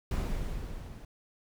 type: noise with level ramp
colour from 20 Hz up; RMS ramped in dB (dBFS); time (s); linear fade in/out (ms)
brown; -29 to -45; 0.11-1.05; 2
effects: none